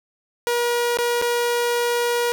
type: tone with dropouts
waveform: sawtooth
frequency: 478.6 Hz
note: A#4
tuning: 46 cents sharp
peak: -15 dBFS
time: 0.47-2.32 s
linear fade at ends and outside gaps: 0 ms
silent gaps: 0.971-0.987 / 1.215-1.223 s
effects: none